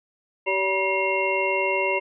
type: tone cluster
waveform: sine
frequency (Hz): 384.4 / 570 / 964 / 2136 / 2744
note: G4 / C#5 / B5 / C7 / F7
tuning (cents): -34 / +48 / -42 / +35 / -31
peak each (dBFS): -27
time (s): 0.46-2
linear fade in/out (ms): 20
effects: none